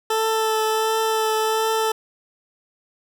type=tone with vibrato; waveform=20% pulse; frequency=440 Hz; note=A4; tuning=in tune; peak=-14 dBFS; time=0.1-1.92 s; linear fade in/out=5 ms; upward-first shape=triangle; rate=1.4 Hz; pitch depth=16 cents each way; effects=none

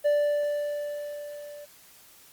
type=tone with level ramp; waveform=triangle; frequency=586 Hz; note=D5; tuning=4 cents flat; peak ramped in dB=-17 to -39 dBFS; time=0.04-1.66 s; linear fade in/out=20 ms; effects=white hiss -54 dBFS RMS until 2.32 s + Opus 32 kbps

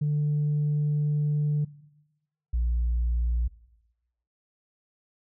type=tone pair in turn; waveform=sine; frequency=148.3 / 58.85 Hz; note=D3 / A#1; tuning=+17 / +17 cents; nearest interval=octave + major third; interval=1600 cents; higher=first; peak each=-21 dBFS; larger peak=neither; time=0.01-1.65 / 2.53-3.48 s; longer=first; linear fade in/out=10 ms; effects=noise-tail reverb RT60 1.0 s tail -20 dB re dry + tanh soft clip ceiling -20 dBFS

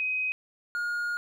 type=tone pair in turn; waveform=sine / triangle; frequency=2519 / 1428.5 Hz; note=D#7 / F6; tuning=+21 / +39 cents; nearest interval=minor seventh; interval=982 cents; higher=first; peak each=-26 dBFS; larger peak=neither; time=0-0.32 / 0.75-1.17 s; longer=second; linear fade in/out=0 ms; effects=none

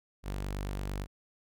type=tone; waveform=sawtooth; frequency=48.83 Hz; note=G1; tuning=6 cents flat; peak=-30 dBFS; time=0.23-1.07 s; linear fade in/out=50 ms; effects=none

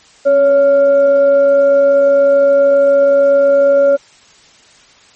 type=tone with frequency modulation; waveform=sine; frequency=560 Hz; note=C#5; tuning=18 cents sharp; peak=-6 dBFS; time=0.25-3.97 s; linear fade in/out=20 ms; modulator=832 Hz; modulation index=0.25; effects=white hiss -45 dBFS RMS until 5.15 s + MP3 32 kbps

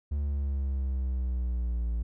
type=exponential sweep; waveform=triangle; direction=down; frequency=73 to 56.7 Hz; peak=-25 dBFS; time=0.11-2.03 s; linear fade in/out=10 ms; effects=none

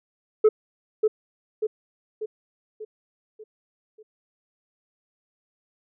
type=tone with echo; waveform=sine; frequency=431.5 Hz; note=A4; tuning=34 cents flat; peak=-9 dBFS; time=0.44-0.49 s; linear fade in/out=10 ms; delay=590 ms; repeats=6; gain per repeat=-6 dB; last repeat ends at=4.03 s; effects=tanh soft clip ceiling -11 dBFS

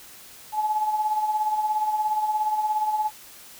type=tone with tremolo; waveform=sine; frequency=855 Hz; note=A5; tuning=50 cents flat; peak=-19 dBFS; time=0.52-3.11 s; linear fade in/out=50 ms; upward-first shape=sine; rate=17 Hz; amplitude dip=55%; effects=white hiss -46 dBFS RMS until 3.59 s

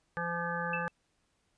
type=harmonic tone; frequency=171.2 Hz; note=F3; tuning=34 cents flat; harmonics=1 / 3 / 5 / 7 / 9 / 10; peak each=-39 / -39 / -39 / -39 / -39 / -39 dBFS; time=0.17-0.88 s; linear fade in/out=0 ms
type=tone with exponential decay; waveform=sine; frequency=2637 Hz; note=E7; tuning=in tune; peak=-30 dBFS; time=0.73-0.91 s; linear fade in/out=5 ms; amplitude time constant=37 ms
effects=pink hiss -75 dBFS RMS until 1.57 s + resampled to 22050 Hz

